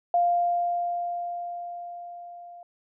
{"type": "tone with level ramp", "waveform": "sine", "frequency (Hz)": 698.5, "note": "F5", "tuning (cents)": 0, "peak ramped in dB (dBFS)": [-18, -42], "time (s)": [0.14, 2.63], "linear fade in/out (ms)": 2, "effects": []}